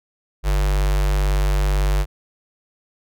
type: tone with notch filter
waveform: square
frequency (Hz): 49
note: G1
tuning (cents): 0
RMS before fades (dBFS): -18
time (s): 0.43-2.06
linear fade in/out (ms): 50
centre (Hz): 240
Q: 1.3
effects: none